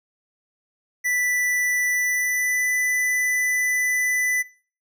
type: tone with pitch glide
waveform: square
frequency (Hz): 1977 to 1994.2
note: B6 to B6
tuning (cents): +1 to +16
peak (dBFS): -21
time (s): 1.04-4.43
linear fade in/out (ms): 20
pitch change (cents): +15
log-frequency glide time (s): 1.89-2.67
effects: noise-tail reverb RT60 0.4 s tail -19 dB re dry